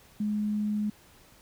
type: tone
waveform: sine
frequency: 210 Hz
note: G#3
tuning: 19 cents sharp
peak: -26 dBFS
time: 0.2-0.9 s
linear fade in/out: 5 ms
effects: pink hiss -57 dBFS RMS until 1.41 s